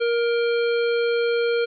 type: harmonic tone with a mistuned harmonic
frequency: 470 Hz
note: A#4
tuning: 14 cents sharp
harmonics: 1 / 3 / 5 / 7 / 9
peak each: -19 / -29 / -33 / -36 / -38 dBFS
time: 0-1.66 s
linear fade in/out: 20 ms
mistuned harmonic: 7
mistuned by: -51 cents
effects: none